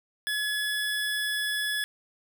25% pulse tone, 1701 Hz, G#6, 41 cents sharp, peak -23 dBFS, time 0.27-1.84 s, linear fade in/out 0 ms, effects none

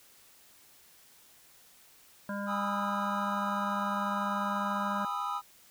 harmonic tone, 201.6 Hz, G3, 49 cents sharp, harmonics 1 / 3 / 5 / 7 / 8, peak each -35 / -40 / -42 / -43 / -44 dBFS, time 2.29-5.05 s, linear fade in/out 2 ms
triangle chord, E major seventh, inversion first, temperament equal with one note detuned, 814.5 / 987.8 / 1244.5 / 1318.5 Hz, G#5 / B5 / D#6 / E6, -34 / 0 / 0 / 0 cents, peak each -37 / -35 / -33 / -37 dBFS, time 2.46-5.42 s, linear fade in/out 50 ms
effects white hiss -59 dBFS RMS until 5.7 s

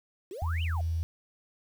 sine exponential two-way sweep, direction up then down, 343.6 to 3136 to 637 Hz, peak -37 dBFS, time 0.31-0.81 s, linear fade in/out 2 ms, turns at 0.63 s
sine tone, 82.41 Hz, E2, in tune, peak -27 dBFS, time 0.42-1.03 s, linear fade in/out 0 ms
effects 9-bit

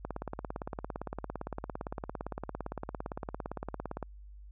click train, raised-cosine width 1 ms, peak -22 dBFS, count 71, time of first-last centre 0.05-4.027 s, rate 17.6 Hz, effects added 50 Hz sine -47 dBFS peak until 4.51 s

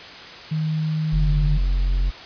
sine tone with pitch glide, 156.5 to 148.06 Hz, D#3 to D3, +10 to +14 cents, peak -20 dBFS, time 0.51-1.58 s, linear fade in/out 10 ms, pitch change -96 cents, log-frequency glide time 1.12-1.29 s
triangle tone, 45 Hz, F#1, 47 cents flat, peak -15 dBFS, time 1.12-2.11 s, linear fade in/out 20 ms
effects white hiss -38 dBFS RMS until 2.25 s + resampled to 11025 Hz

